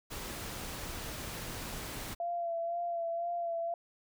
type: noise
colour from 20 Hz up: pink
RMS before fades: -41 dBFS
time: 0.1-2.15 s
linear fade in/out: 20 ms
type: tone with vibrato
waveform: sine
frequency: 682 Hz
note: F5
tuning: 41 cents flat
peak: -32 dBFS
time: 2.2-3.74 s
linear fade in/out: 2 ms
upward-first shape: sine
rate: 2 Hz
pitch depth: 30 cents each way
effects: none